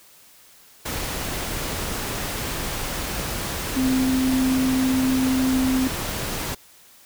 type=tone in noise; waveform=sine; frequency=260 Hz; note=C4; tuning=11 cents flat; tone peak=-18 dBFS; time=3.76-5.88 s; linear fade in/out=10 ms; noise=pink; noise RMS=-28 dBFS; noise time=0.85-6.55 s; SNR=+7 dB; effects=white hiss -51 dBFS RMS until 7.05 s